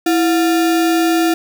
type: tone with sample-and-hold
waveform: sine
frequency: 330.4 Hz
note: E4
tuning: 4 cents sharp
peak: -11 dBFS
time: 0.06-1.34 s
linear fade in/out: 5 ms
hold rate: 1050 Hz
effects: none